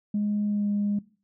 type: tone with pitch glide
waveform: sine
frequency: 207.7 to 204.8 Hz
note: G#3 to G#3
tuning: 0 to -24 cents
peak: -22 dBFS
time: 0.14-0.99 s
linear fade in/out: 5 ms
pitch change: -24 cents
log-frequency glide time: 0.46-0.68 s
effects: noise-tail reverb RT60 0.4 s tail -20 dB re dry + tanh soft clip ceiling -19 dBFS